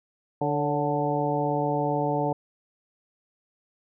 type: harmonic tone with a mistuned harmonic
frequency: 147 Hz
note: D3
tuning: 2 cents sharp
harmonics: 1 / 2 / 3 / 4 / 5 / 6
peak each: -30 / -30 / -30 / -30 / -30 / -30 dBFS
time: 0.41-2.33 s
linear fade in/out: 5 ms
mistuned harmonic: 4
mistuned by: -52 cents
effects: none